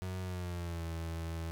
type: tone with pitch glide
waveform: 35% pulse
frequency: 92.5 to 82.41 Hz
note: F#2 to E2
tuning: 0 to 0 cents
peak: -35 dBFS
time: 0.02-1.51 s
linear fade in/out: 0 ms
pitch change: -200 cents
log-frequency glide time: 0.22-0.87 s
effects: none